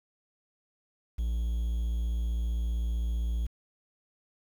triangle tone with quantisation, 57.7 Hz, A#1, 17 cents flat, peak -25 dBFS, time 1.18-3.47 s, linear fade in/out 10 ms, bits 9, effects none

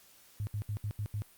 sine tone bursts at uneven times, 103.83 Hz, G#2, in tune, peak -32 dBFS, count 6, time 0.4-0.47 / 0.54-0.62 / 0.69-0.77 / 0.84-0.91 / 0.99-1.06 / 1.14-1.22 s, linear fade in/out 0 ms, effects white hiss -60 dBFS RMS until 1.37 s + Opus 48 kbps

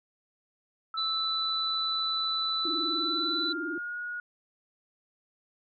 sine tone with pitch glide, 1312 to 1447.4 Hz, E6 to F#6, -9 to -39 cents, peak -33 dBFS, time 0.94-4.2 s, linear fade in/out 2 ms, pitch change +170 cents, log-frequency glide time 2.74-3.98 s
sine tone, 3984 Hz, B7, 14 cents sharp, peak -28 dBFS, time 0.97-3.53 s, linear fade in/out 10 ms
sine tone with vibrato, 322.5 Hz, E4, 38 cents flat, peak -33 dBFS, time 2.65-3.78 s, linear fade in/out 2 ms, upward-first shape sine, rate 20 Hz, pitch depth 160 cents each way
effects none

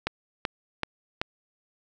click train, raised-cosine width 0.3 ms, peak -10 dBFS, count 4, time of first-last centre 0.07-1.215 s, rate 2.62 Hz, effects none

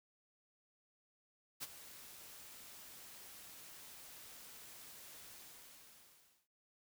white noise with ADSR envelope, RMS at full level -42 dBFS, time 1.6-6.48 s, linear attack 30 ms, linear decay 29 ms, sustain -13 dB, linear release 1200 ms, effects none

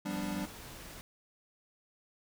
square chord, G dominant seventh, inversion third, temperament equal, 174.61 / 196 / 246.9 / 293.7 Hz, F3 / G3 / B3 / D4, 0 / 0 / 0 / 0 cents, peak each -44 / -38 / -44 / -40 dBFS, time 0.05-0.46 s, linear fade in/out 10 ms
pink noise, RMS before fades -48 dBFS, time 0.1-1.01 s, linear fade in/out 0 ms
effects none

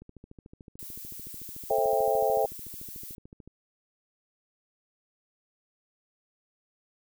click train, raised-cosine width 3 ms, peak -34 dBFS, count 48, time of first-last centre 0.02-3.476 s, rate 13.6 Hz
violet noise, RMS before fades -42 dBFS, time 0.79-3.15 s, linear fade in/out 0 ms
sine chord, A minor seventh, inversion none, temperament just, 440 / 528 / 660 / 792 Hz, A4 / C5 / E5 / G5, 0 / +16 / +2 / +18 cents, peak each -28 dBFS, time 1.7-2.46 s, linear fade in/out 5 ms
effects none

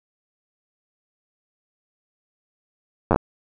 slowing click train, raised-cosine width 1 ms, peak -3 dBFS, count 5, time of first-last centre 3.11-3.16 s, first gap 9 ms, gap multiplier 1.23, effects none

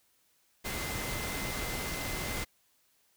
sine tone in noise, 2065 Hz, C7, 23 cents flat, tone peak -42 dBFS, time 0.64-2.45 s, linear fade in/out 20 ms, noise pink, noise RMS -36 dBFS, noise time 0.64-2.45 s, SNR -9 dB, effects white hiss -70 dBFS RMS until 3.16 s

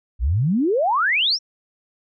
sine exponential sweep, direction up, 52.8 to 5780 Hz, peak -16 dBFS, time 0.19-1.39 s, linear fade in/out 50 ms, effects none

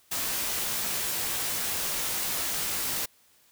white noise with comb filter, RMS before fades -30 dBFS, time 0.11-3.06 s, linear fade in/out 10 ms, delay 17 ms, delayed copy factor -0.55, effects white hiss -62 dBFS RMS until 3.51 s

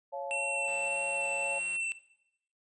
sine chord, Db augmented, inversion none, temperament just, 554.4 / 693 / 866.2 Hz, Db5 / F5 / A5, 0 / -14 / -27 cents, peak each -37 / -41 / -40 dBFS, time 0.12-1.6 s, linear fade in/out 20 ms
square tone with vibrato, 2700 Hz, E7, 41 cents sharp, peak -32 dBFS, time 0.31-1.92 s, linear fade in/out 0 ms, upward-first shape sine, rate 1.7 Hz, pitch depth 13 cents each way
click train, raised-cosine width 0.3 ms, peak -37 dBFS, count 193, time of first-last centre 0.68-1.765 s, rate 177 Hz
effects noise-tail reverb RT60 0.8 s tail -18 dB re dry + resampled to 22050 Hz

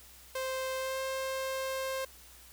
sawtooth tone with pitch glide, 523.3 to 529.4 Hz, C5 to C5, 0 to +20 cents, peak -29 dBFS, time 0.35-2.05 s, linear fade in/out 5 ms, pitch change +20 cents, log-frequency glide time 0.78-1 s, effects added 62 Hz sine -59 dBFS peak until 2.52 s + white hiss -55 dBFS RMS until 2.52 s

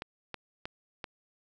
clicks, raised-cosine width 0.3 ms, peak -21 dBFS, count 4, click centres 0.021 / 0.343 / 0.655 / 1.042 s, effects none

